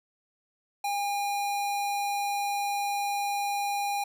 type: tone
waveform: square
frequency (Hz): 810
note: G#5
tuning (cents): -43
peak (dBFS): -28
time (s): 0.84-4.04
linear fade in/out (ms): 5
effects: none